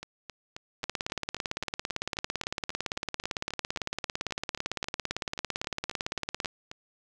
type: two click trains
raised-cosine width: 0.2 ms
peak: -22 / -13 dBFS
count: 26 / 101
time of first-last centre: 0.03-6.714 / 0.84-6.458 s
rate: 3.74 / 17.8 Hz
effects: none